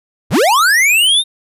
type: linear sweep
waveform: square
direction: up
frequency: 50.4 to 3729 Hz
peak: -9 dBFS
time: 0.3-1.24 s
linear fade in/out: 50 ms
effects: resampled to 32000 Hz